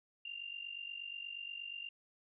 sine tone with amplitude modulation, 2788 Hz, F7, 4 cents flat, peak -39 dBFS, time 0.25-1.89 s, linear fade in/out 5 ms, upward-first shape sine, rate 48.4 Hz, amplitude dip 75%, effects none

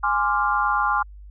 sine chord, D half-diminished seventh, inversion second, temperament equal, 830.6 / 1046.5 / 1174.7 / 1396.9 Hz, Ab5 / C6 / D6 / F6, 0 / 0 / 0 / 0 cents, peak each -24 dBFS, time 0.03-1.03 s, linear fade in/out 10 ms, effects added 50 Hz sine -39 dBFS peak until 1.3 s

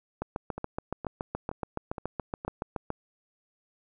two click trains, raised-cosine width 1 ms, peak -17 / -22 dBFS, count 20 / 5, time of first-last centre 0.22-2.904 / 0.58-2.449 s, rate 7.08 / 2.14 Hz, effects none

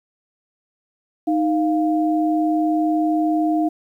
sine tone pair together, 311.1 / 698.4 Hz, D#4 / F5, 0 / 0 cents, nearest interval octave + major second, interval 1400 cents, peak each -17 / -22 dBFS, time 1.27-3.69 s, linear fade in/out 10 ms, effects 9-bit

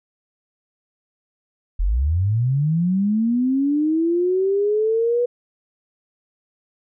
sine linear sweep, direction up, 38.06 to 490.2 Hz, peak -16 dBFS, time 1.79-5.26 s, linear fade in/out 10 ms, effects none

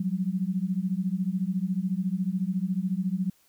sine beating tone pair, 179.4 / 193.4 Hz, F3 / G3, +47 / -23 cents, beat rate 14 Hz, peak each -28 dBFS, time 0-3.3 s, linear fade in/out 5 ms, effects white hiss -64 dBFS RMS until 3.48 s

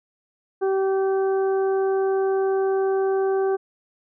harmonic tone, 385.7 Hz, G4, 28 cents flat, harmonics 1 / 2 / 3 / 4, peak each -19 / -29 / -37 / -38 dBFS, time 0.61-3.57 s, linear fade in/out 20 ms, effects none

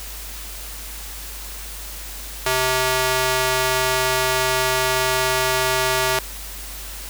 square tone with high-pass filter, 129.2 Hz, C3, 21 cents flat, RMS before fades -20 dBFS, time 2.46-6.19 s, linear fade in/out 2 ms, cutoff 590 Hz, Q 0.56, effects added 50 Hz sine -35 dBFS peak until 7.09 s + white hiss -35 dBFS RMS until 7.09 s

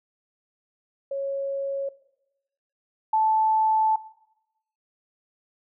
sine tone pair in turn, 551 / 874.7 Hz, C#5 / A5, -11 / -10 cents, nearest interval minor sixth, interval 801 cents, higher second, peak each -26 / -18 dBFS, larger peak second, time 1.11-1.89 / 3.13-3.96 s, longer second, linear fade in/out 5 ms, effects noise-tail reverb RT60 0.9 s tail -18 dB re dry

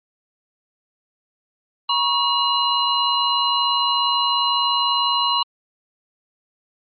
sine tone cluster, 962 / 1102 / 2868 / 4053 Hz, B5 / C#6 / F7 / B7, -46 / -11 / +45 / +44 cents, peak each -22 dBFS, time 1.89-5.43 s, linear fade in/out 5 ms, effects MP3 32 kbps

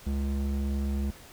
square tone with band-pass filter, 69.3 Hz, C#2, in tune, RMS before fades -29 dBFS, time 0.06-1.11 s, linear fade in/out 10 ms, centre 140 Hz, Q 2.1, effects pink hiss -50 dBFS RMS until 1.32 s

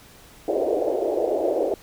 pink band-pass noise, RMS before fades -23 dBFS, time 0.48-1.74 s, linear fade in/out 2 ms, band 340 to 680 Hz, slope 48 dB/octave, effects pink hiss -49 dBFS RMS until 1.82 s

